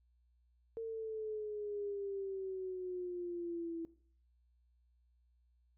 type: exponential sweep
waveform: sine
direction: down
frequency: 455.4 to 329.6 Hz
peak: -38 dBFS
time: 0.77-3.85 s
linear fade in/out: 0 ms
effects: noise-tail reverb RT60 0.5 s tail -19 dB re dry + added 60 Hz sine -69 dBFS peak until 5.77 s